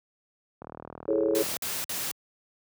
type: click train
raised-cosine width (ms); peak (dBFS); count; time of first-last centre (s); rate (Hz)
1; -26; 38; 0.62-1.566; 39.1
type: chord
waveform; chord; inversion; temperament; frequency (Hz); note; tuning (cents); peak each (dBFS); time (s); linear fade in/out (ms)
sine; A major seventh; second; just; 330 / 412.5 / 440 / 550; E4 / G#4 / A4 / C#5; +2 / -12 / 0 / -14; -28; 1.08-1.43; 5
type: noise bursts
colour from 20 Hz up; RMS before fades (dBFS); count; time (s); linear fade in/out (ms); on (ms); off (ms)
white; -32; 3; 1.35-2.114; 0; 220; 52
effects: high-pass 80 Hz 12 dB/octave